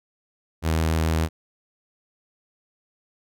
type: tone with vibrato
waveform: sawtooth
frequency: 80.3 Hz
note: E2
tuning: 45 cents flat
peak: -16 dBFS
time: 0.62-1.29 s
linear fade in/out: 50 ms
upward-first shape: triangle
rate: 6.9 Hz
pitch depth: 12 cents each way
effects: none